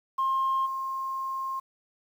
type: tone with level steps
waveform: sine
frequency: 1065 Hz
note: C6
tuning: 30 cents sharp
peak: -22 / -29 dBFS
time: 0.18-1.6 s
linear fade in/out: 10 ms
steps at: 0.65 s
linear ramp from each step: 20 ms
effects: tanh soft clip ceiling -20 dBFS + 9-bit